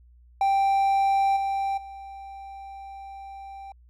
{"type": "tone with level steps", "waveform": "triangle", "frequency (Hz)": 785, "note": "G5", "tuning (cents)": 2, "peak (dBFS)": [-17, -22, -36], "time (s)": [0.41, 3.72], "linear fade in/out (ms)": 2, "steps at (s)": [1.36, 1.77], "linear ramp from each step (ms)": 10, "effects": ["added 60 Hz sine -51 dBFS peak until 3.89 s"]}